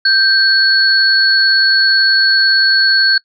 sine tone pair together, 1568 / 4389 Hz, G6 / C#8, 0 / -18 cents, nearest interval octave + tritone, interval 1782 cents, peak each -11 dBFS, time 0.05-3.18 s, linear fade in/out 5 ms, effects noise-tail reverb RT60 0.1 s tail -22 dB re dry

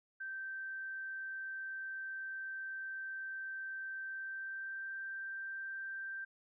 sine tone with pitch glide, 1558 to 1569.7 Hz, G6 to G6, -11 to +2 cents, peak -40 dBFS, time 0.2-6.25 s, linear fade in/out 10 ms, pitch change +13 cents, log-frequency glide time 4.02-4.93 s, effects none

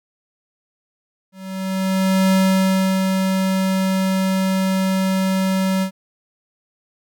square tone with ADSR envelope, 189.9 Hz, F#3, 45 cents sharp, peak -13 dBFS, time 1.32-5.91 s, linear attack 1000 ms, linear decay 680 ms, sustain -4 dB, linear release 88 ms, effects none

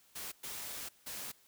white noise bursts at uneven times, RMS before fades -43 dBFS, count 3, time 0.15-0.32 / 0.43-0.89 / 1.06-1.32 s, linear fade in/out 10 ms, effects white hiss -66 dBFS RMS until 1.47 s

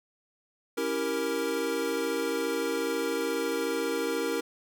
square chord, C# diminished seventh, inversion none, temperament equal, 277.2 / 329.6 / 392 / 466.2 Hz, C#4 / E4 / G4 / Bb4, 0 / 0 / 0 / 0 cents, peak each -36 / -35 / -36 / -31 dBFS, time 0.77-4.41 s, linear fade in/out 10 ms, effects none

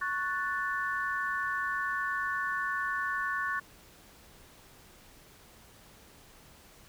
sine chord, F# minor, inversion second, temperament equal, 1108.7 / 1480 / 1760 Hz, C#6 / F#6 / A6, 0 / 0 / 0 cents, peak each -34 dBFS, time 0.01-3.6 s, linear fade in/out 10 ms, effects pink hiss -56 dBFS RMS until 6.88 s

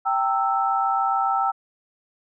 sine chord, E diminished, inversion first, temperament equal with one note detuned, 784 / 911 / 1318.5 Hz, G5 / Bb5 / E6, 0 / -40 / 0 cents, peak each -22 / -27 / -23 dBFS, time 0.05-1.52 s, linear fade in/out 20 ms, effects none

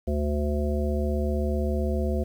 harmonic tone, 73.7 Hz, D2, 7 cents sharp, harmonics 1 / 3 / 5 / 7 / 9, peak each -25 / -30 / -32 / -33 / -35 dBFS, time 0.07-2.24 s, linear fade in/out 10 ms, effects 9-bit

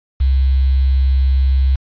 sine tone with quantisation, 66.4 Hz, C2, 26 cents sharp, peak -10 dBFS, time 0.2-1.76 s, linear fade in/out 10 ms, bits 6, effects resampled to 11025 Hz

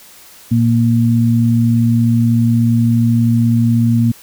sine tone pair together, 116.54 / 233.1 Hz, A#2 / A#3, 0 / 0 cents, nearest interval octave, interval 1200 cents, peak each -12 dBFS, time 0.51-4.12 s, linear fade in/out 10 ms, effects white hiss -41 dBFS RMS until 4.22 s

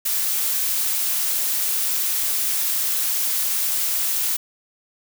blue noise, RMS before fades -22 dBFS, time 0.05-4.37 s, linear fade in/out 10 ms, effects none

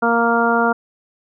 harmonic tone, 233.1 Hz, A#3, in tune, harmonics 1 / 2 / 3 / 4 / 5 / 6, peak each -20 / -20 / -20 / -21 / -24 / -19 dBFS, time 0.02-0.73 s, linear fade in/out 10 ms, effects none

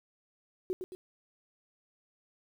sine tone with echo, 370 Hz, F#4, in tune, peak -29 dBFS, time 0.7-0.73 s, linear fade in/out 0 ms, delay 110 ms, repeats 2, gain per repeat -6 dB, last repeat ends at 0.95 s, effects 10-bit

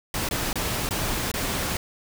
pink noise with dropouts, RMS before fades -27 dBFS, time 0.14-1.77 s, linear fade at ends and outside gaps 2 ms, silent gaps 0.289-0.31 / 0.53-0.556 / 0.89-0.908 / 1.316-1.339 s, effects none

